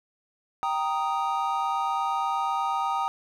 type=chord; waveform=triangle; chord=Eb major; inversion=first; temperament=equal; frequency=784 / 932.3 / 1244.5 Hz; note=G5 / Bb5 / Eb6; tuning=0 / 0 / 0 cents; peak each=-27 dBFS; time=0.63-3.08 s; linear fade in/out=0 ms; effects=none